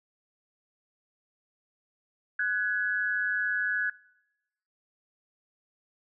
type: tone pair together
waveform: sine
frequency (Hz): 1484.7 / 1682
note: F#6 / G#6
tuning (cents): +6 / +22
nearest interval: major second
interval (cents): 216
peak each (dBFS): -28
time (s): 2.39-3.9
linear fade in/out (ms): 5
effects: noise-tail reverb RT60 0.9 s tail -24 dB re dry